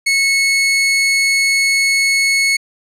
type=tone; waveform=sawtooth; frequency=2196 Hz; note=C#7; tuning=17 cents flat; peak=-8 dBFS; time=0.06-2.57 s; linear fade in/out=10 ms; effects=low-pass 10000 Hz 12 dB/octave